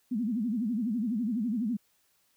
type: tone with vibrato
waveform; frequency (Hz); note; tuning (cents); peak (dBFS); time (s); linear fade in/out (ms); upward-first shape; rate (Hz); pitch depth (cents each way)
sine; 227; A#3; -46; -27; 0.11-1.77; 10; sine; 12; 200
effects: white hiss -70 dBFS RMS until 2.36 s